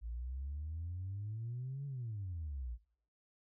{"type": "exponential two-way sweep", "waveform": "sine", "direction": "up then down", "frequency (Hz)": [55, 142.8, 55], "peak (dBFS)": -38, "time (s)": [0.01, 2.78], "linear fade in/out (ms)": 50, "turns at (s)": 1.86, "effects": ["noise-tail reverb RT60 0.6 s tail -21 dB re dry", "tanh soft clip ceiling -35 dBFS"]}